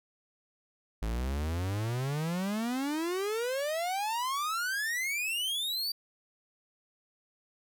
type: exponential sweep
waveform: 45% pulse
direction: up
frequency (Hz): 52.2 to 4699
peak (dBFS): -30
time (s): 1.02-5.92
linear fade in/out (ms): 5
effects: none